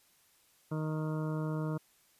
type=harmonic tone; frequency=155.6 Hz; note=D#3; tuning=in tune; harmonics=1 / 2 / 3 / 4 / 6 / 7 / 8 / 9; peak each=-33 / -39 / -43 / -45 / -49 / -50 / -51 / -52 dBFS; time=0.71-1.78 s; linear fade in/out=10 ms; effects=white hiss -67 dBFS RMS until 2.19 s + resampled to 32000 Hz